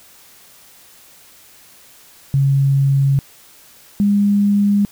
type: tone pair in turn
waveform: sine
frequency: 137.7 / 203 Hz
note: C#3 / G#3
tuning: -11 / -39 cents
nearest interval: perfect fifth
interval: 672 cents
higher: second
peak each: -11 dBFS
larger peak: neither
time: 2.34-3.19 / 4-4.85 s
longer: neither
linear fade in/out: 0 ms
effects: white hiss -46 dBFS RMS until 4.91 s